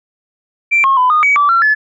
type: tone with pitch steps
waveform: sine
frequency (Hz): 2351 / 1081 / 1005 / 1229 / 2268 / 1158 / 1360 / 1724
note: D7 / C#6 / B5 / D#6 / C#7 / D6 / F6 / A6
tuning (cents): +1 / -44 / +30 / -22 / +39 / -25 / -46 / -36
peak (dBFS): -7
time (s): 0.71-1.75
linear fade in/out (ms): 20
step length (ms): 130
effects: tanh soft clip ceiling -3 dBFS